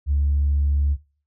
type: tone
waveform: sine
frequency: 71.5 Hz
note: D2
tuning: 46 cents flat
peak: -16 dBFS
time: 0.06-0.97 s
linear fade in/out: 50 ms
effects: noise-tail reverb RT60 0.4 s tail -19 dB re dry + tanh soft clip ceiling -13 dBFS